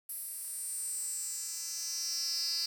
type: tone with high-pass filter sweep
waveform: 10% pulse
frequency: 336.4 Hz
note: E4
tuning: 35 cents sharp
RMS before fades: -37 dBFS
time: 0.09-2.66 s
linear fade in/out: 5 ms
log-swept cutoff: 11000 to 4700 Hz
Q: 6.2
effects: 9-bit